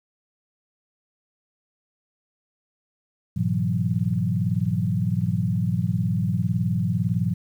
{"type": "tone cluster", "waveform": "sine", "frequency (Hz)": [103.7, 121.8, 163.3, 183], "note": ["G#2", "B2", "E3", "F#3"], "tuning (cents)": [-2, -24, -16, -19], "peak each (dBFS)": -26, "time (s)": [3.36, 7.34], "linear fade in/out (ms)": 10, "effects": ["9-bit"]}